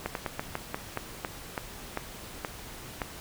slowing click train, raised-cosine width 0.5 ms, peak -15 dBFS, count 12, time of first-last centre 0.06-3.018 s, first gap 92 ms, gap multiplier 1.2, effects pink hiss -44 dBFS RMS until 3.2 s

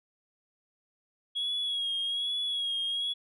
sine tone with vibrato, 3319 Hz, G#7, 2 cents flat, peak -27 dBFS, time 1.35-3.14 s, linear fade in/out 20 ms, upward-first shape sine, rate 1.2 Hz, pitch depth 43 cents each way, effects tanh soft clip ceiling -26 dBFS

